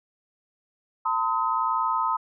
sine tone cluster, 900 / 1021 / 1269 Hz, A5 / C6 / D#6, +39 / -43 / +34 cents, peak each -27 / -26 / -26 dBFS, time 1.05-2.17 s, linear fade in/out 10 ms, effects none

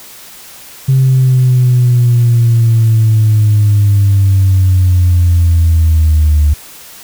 sine linear sweep, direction down, 133.5 to 73.42 Hz, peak -4 dBFS, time 0.88-6.54 s, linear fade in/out 10 ms, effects tanh soft clip ceiling -2 dBFS + white hiss -34 dBFS RMS until 7.03 s

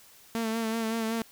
sawtooth tone with vibrato, 225.1 Hz, A3, 40 cents sharp, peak -24 dBFS, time 0.35-1.22 s, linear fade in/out 0 ms, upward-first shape sine, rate 5.3 Hz, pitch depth 35 cents each way, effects white hiss -55 dBFS RMS until 1.31 s

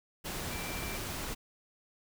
sine tone in noise, 2349 Hz, D7, in tune, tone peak -44 dBFS, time 0.5-0.98 s, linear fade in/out 20 ms, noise pink, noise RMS -38 dBFS, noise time 0.24-1.35 s, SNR -9 dB, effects none

